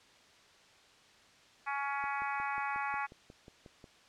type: harmonic tone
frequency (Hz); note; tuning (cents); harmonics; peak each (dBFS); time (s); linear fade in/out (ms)
280; C#4; +18; 3 / 4 / 5 / 6 / 7 / 8 / 9; -37 / -39 / -41 / -43 / -44 / -45 / -46; 1.66-3.07; 20
type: click train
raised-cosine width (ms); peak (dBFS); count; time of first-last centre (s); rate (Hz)
2; -38; 11; 2.04-3.842; 5.55
effects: white hiss -61 dBFS RMS until 4.08 s + low-pass 5000 Hz 12 dB/octave